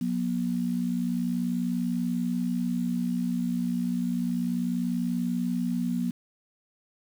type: tone pair together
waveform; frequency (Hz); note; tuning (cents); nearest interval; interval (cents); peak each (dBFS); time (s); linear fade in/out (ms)
sine; 180.1 / 240.4; F#3 / B3; -46 / -46; perfect fourth; 500; -29 / -27; 0.01-6.11; 5
effects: 8-bit